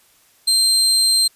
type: tone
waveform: 30% pulse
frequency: 4154 Hz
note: C8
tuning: 13 cents flat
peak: -10 dBFS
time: 0.47-1.28 s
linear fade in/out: 10 ms
effects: white hiss -55 dBFS RMS until 1.35 s + resampled to 32000 Hz